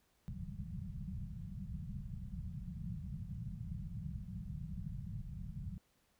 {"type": "low-pass noise", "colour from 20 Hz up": "white", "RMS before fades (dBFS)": -44, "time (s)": [0.28, 5.78], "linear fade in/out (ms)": 0, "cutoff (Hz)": 200, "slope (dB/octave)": 96, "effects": ["pink hiss -75 dBFS RMS until 6.19 s"]}